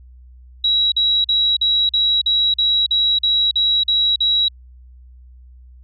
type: tone bursts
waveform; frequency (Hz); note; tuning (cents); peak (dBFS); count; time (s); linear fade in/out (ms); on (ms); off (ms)
sine; 3876; B7; -33; -13; 12; 0.64-4.484; 5; 280; 44
effects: added 62 Hz sine -40 dBFS peak until 5.83 s